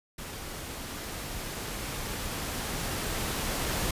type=noise with level ramp; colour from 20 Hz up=pink; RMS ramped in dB=-40 to -30 dBFS; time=0.18-3.91 s; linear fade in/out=5 ms; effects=resampled to 32000 Hz